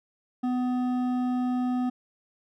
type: tone with hard clipping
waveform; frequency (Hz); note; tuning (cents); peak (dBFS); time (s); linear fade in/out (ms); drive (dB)
sine; 250; B3; +21; -26; 0.43-1.9; 10; 9
effects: none